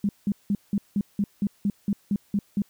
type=tone bursts; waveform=sine; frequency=202.2 Hz; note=G#3; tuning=46 cents flat; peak=-20 dBFS; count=12; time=0.04-2.62 s; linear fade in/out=2 ms; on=50 ms; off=180 ms; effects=white hiss -62 dBFS RMS until 2.69 s